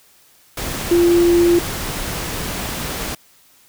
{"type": "tone in noise", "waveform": "sine", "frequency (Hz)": 345.1, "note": "F4", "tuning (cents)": -21, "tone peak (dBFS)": -10, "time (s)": [0.91, 1.59], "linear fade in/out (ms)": 5, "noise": "pink", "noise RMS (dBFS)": -25, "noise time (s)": [0.57, 3.15], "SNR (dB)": 12, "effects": ["white hiss -52 dBFS RMS until 3.68 s"]}